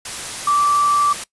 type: tone in noise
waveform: sine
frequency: 1165 Hz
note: D6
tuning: 14 cents flat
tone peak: -13 dBFS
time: 0.47-1.13 s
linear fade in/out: 5 ms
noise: white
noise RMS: -28 dBFS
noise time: 0.05-1.24 s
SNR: +12 dB
effects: noise-tail reverb RT60 0.1 s tail -20 dB re dry + resampled to 24000 Hz